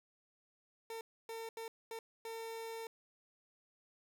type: tone bursts at uneven times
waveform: 30% pulse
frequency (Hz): 453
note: A#4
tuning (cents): -50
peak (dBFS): -40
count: 5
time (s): 0.9-1.01 / 1.29-1.49 / 1.57-1.68 / 1.91-1.99 / 2.25-2.87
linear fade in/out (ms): 2
effects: none